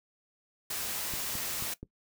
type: noise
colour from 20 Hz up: white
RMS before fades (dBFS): -35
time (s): 0.7-1.74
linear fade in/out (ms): 5
type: clicks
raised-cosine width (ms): 3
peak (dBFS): -28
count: 4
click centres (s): 1.138 / 1.354 / 1.624 / 1.83
effects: noise-tail reverb RT60 0.1 s tail -17 dB re dry